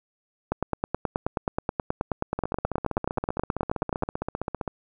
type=two click trains; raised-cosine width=1 ms; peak=-10 / -14 dBFS; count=34 / 36; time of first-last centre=0.52-4.034 / 2.39-4.678 s; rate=9.39 / 15.3 Hz; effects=none